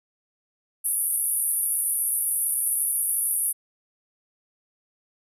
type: band-pass noise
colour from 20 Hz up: white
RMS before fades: -25 dBFS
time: 0.84-3.53 s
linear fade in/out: 20 ms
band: 9500 to 12000 Hz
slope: 96 dB/octave
effects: none